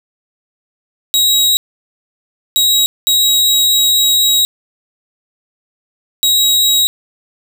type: tone bursts at uneven times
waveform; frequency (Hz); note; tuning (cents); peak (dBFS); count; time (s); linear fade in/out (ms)
sawtooth; 3826; A#7; +44; -6; 4; 1.14-1.57 / 2.56-2.86 / 3.07-4.45 / 6.23-6.87; 0
effects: none